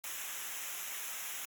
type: noise with comb filter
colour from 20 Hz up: white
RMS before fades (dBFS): -41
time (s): 0.04-1.45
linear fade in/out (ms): 0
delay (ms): 0.22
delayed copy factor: -0.8
effects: Opus 48 kbps